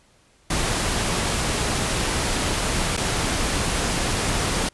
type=noise with dropouts; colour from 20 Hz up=pink; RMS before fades=-23 dBFS; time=0.5-4.69 s; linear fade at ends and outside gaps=5 ms; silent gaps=2.968-2.974 s; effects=pink hiss -58 dBFS RMS until 4.73 s + resampled to 24000 Hz